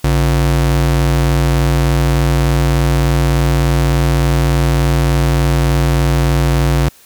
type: ring-modulated tone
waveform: square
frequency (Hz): 101.8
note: G#2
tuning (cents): -34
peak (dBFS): -8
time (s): 0.04-6.89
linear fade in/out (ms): 5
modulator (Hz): 41.7
effects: white hiss -45 dBFS RMS until 7.05 s